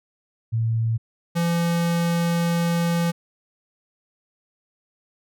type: tone pair in turn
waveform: sine / square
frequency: 113.5 / 170.06 Hz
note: A#2 / F3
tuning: -46 / -46 cents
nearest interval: perfect fifth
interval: 700 cents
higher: second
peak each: -19 / -20 dBFS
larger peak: first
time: 0.52-0.98 / 1.35-3.12 s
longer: second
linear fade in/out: 20 ms
effects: none